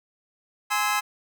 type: chord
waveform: 25% pulse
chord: Ab augmented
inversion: none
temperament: just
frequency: 830.6 / 1038.3 / 1297.8 Hz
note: Ab5 / C6 / E6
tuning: 0 / -14 / -27 cents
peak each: -23 dBFS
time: 0.7-1.01 s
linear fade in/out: 20 ms
effects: none